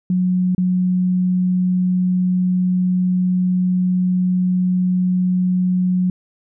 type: tone with dropouts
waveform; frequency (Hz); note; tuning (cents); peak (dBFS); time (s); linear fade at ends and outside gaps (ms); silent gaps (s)
sine; 182.3; F#3; -25; -14; 0.1-6.1; 2; 0.549-0.58
effects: none